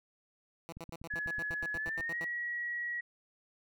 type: tone bursts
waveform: 10% pulse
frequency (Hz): 166.3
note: E3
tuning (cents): +16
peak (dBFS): -34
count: 14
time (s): 0.69-2.245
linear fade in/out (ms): 0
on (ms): 34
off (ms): 83
type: click train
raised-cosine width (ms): 5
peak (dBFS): -35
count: 11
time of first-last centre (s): 0.77-1.999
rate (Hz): 8.14
type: tone with pitch glide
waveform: sine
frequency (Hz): 1696 to 1914.7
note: G#6 to A#6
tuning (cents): +36 to +46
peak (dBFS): -34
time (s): 1.1-3.01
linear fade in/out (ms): 10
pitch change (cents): +210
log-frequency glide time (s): 1.74-2.21
effects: none